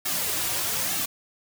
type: noise with flanger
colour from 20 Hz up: white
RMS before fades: -27 dBFS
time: 0.05-1.06 s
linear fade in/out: 10 ms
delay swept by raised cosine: 2 to 4.7 ms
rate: 1.1 Hz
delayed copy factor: -0.65
effects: none